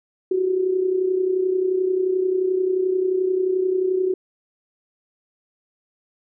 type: tone with amplitude modulation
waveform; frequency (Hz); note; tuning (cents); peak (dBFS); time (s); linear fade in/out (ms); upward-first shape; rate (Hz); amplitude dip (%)
sine; 372.4; F#4; +11; -15; 0.31-4.14; 5; sine; 31.4; 60
effects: none